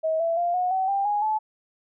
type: tone with pitch steps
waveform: sine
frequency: 638 / 666.2 / 695.7 / 726.5 / 758.7 / 792.3 / 827.4 / 864 Hz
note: D#5 / E5 / F5 / F#5 / F#5 / G5 / G#5 / A5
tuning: +43 / +18 / -7 / -32 / +43 / +18 / -7 / -32 cents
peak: -21 dBFS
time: 0.03-1.39 s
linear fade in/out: 20 ms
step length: 170 ms
effects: none